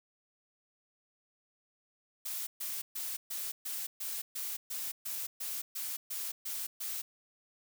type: noise bursts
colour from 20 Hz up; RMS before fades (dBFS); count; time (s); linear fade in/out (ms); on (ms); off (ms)
blue; -38; 14; 2.25-7.02; 10; 220; 130
effects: none

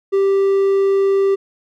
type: tone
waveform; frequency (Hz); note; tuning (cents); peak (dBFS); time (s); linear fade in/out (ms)
triangle; 392; G4; 0; -10; 0.12-1.36; 20
effects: none

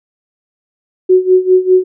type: tone with tremolo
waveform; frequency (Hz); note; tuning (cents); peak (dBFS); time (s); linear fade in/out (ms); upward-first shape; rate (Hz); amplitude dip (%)
sine; 370; F#4; 0; -3; 1.09-1.84; 10; sine; 5; 85
effects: none

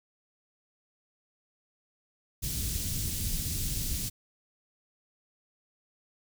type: band-stop noise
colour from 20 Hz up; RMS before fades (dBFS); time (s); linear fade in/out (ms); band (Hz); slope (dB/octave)
pink; -32; 2.42-4.1; 20; 160 to 5100; 12
effects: none

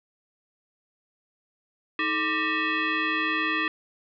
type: tone with frequency modulation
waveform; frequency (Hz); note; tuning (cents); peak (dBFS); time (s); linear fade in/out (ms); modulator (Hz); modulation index
sine; 315; D#4; +21; -23; 1.99-3.68; 2; 748; 3.5
effects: none

